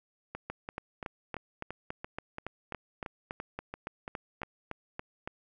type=two click trains; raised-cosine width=0.5 ms; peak=-21 / -23 dBFS; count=18 / 13; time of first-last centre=0.5-5.275 / 0.35-4.418 s; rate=3.56 / 2.95 Hz; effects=none